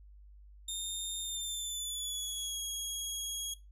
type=tone with pitch glide; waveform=20% pulse; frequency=3647 to 3306 Hz; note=A#7 to G#7; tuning=-39 to -9 cents; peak=-30 dBFS; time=0.68-3.54 s; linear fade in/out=5 ms; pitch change=-170 cents; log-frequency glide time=1.21-2.58 s; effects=noise-tail reverb RT60 0.2 s tail -17 dB re dry + added 50 Hz sine -52 dBFS peak until 3.71 s